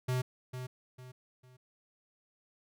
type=tone with echo; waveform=square; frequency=127.1 Hz; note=C3; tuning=50 cents flat; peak=-30 dBFS; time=0.08-0.22 s; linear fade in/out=10 ms; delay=450 ms; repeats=3; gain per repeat=-9 dB; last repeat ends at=1.57 s; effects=none

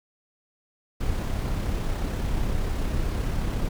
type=noise with amplitude modulation; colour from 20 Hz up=brown; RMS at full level=-25 dBFS; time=1-3.69 s; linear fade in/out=10 ms; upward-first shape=sine; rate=33.6 Hz; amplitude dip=25%; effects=none

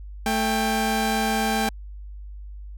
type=tone pair together; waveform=sawtooth; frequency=219.9 / 792 Hz; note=A3 / G5; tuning=-1 / +18 cents; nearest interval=octave + minor seventh; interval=2219 cents; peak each=-20 dBFS; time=0.26-1.69 s; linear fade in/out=2 ms; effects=added 50 Hz sine -35 dBFS peak until 2.77 s

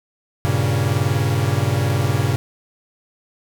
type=chord; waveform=45% pulse; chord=G diminished; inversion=none; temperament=equal with one note detuned; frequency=98 / 117.42 / 138.59 Hz; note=G2 / Bb2 / Db3; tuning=0 / +13 / 0 cents; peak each=-21 dBFS; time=0.45-2.36 s; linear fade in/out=0 ms; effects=9-bit

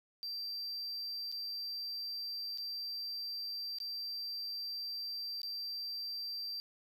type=tone with dropouts; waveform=triangle; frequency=4699 Hz; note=D8; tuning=in tune; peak=-37 dBFS; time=0.23-6.6 s; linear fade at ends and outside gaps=0 ms; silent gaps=1.317-1.324 / 2.575-2.583 / 3.785-3.802 / 5.417-5.432 s; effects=none

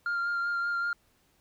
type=tone with vibrato; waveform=sine; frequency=1396.9 Hz; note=F6; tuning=in tune; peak=-25 dBFS; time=0.06-0.93 s; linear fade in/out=2 ms; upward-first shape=sine; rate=5.2 Hz; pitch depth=16 cents each way; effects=tanh soft clip ceiling -26 dBFS + pink hiss -68 dBFS RMS until 1.4 s

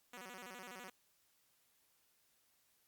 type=tone with vibrato; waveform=5% pulse; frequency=214.1 Hz; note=A3; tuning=47 cents flat; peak=-38 dBFS; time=0.13-0.9 s; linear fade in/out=5 ms; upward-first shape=square; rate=12 Hz; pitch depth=230 cents each way; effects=white hiss -75 dBFS RMS until 2.87 s + Opus 48 kbps

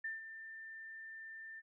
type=tone with ADSR envelope; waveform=sine; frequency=1789 Hz; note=A6; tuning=28 cents sharp; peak=-37 dBFS; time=0.04-1.62 s; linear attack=7 ms; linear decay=160 ms; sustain=-10 dB; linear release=36 ms; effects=none

